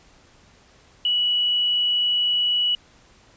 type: tone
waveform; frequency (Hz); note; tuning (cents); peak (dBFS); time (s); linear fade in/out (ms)
sine; 2938; F#7; -13; -18; 1.05-2.75; 2
effects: pink hiss -54 dBFS RMS until 3.36 s + resampled to 16000 Hz